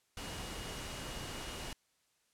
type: tone in noise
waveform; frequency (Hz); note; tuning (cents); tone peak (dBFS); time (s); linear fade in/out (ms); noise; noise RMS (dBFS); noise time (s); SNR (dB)
sine; 2877; F#7; -49; -52; 0.17-1.73; 2; pink; -43; 0.17-1.73; -12
effects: white hiss -75 dBFS RMS until 2.33 s + low-pass 10000 Hz 12 dB/octave